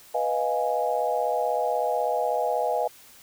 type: chord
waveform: sine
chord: F half-diminished seventh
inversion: second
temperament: equal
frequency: 493.9 / 622.3 / 698.5 / 830.6 Hz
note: Cb5 / Eb5 / F5 / Ab5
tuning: 0 / 0 / 0 / 0 cents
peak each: -28 dBFS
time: 0.14-2.88 s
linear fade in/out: 10 ms
effects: white hiss -51 dBFS RMS until 3.22 s